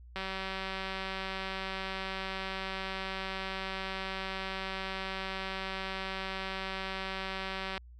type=click train; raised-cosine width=0.3 ms; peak=-21 dBFS; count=1456; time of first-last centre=0.16-7.778 s; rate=191 Hz; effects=added 60 Hz sine -49 dBFS peak until 7.99 s